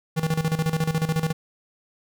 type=tone with tremolo; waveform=square; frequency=160 Hz; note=D#3; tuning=49 cents sharp; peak=-20 dBFS; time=0.16-1.33 s; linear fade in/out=20 ms; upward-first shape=square; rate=14 Hz; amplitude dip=75%; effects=none